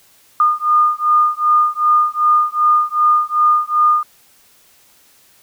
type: beating tone pair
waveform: sine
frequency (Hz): 1217 / 1219.6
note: D#6 / D#6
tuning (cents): -39 / -35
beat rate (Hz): 2.6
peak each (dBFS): -14 / -14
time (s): 0.4-4.03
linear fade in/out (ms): 2
effects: white hiss -51 dBFS RMS until 5.42 s